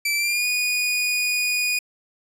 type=tone with pitch glide; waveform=sawtooth; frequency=2326 to 2464 Hz; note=D7 to D#7; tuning=-17 to -17 cents; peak=-17 dBFS; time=0.05-1.79 s; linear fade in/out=5 ms; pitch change=+100 cents; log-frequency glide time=0.16-0.46 s; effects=resampled to 32000 Hz